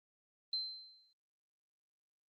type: tone with exponential decay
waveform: sine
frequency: 4100 Hz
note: C8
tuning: 36 cents flat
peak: -32 dBFS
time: 0.53-1.13 s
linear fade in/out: 2 ms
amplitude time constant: 130 ms
effects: Opus 24 kbps